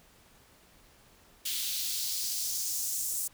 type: noise with high-pass filter sweep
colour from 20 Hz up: white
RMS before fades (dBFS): -33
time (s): 1.45-3.28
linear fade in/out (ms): 10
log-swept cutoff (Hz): 3200 to 7900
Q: 1.9
effects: pink hiss -60 dBFS RMS until 3.33 s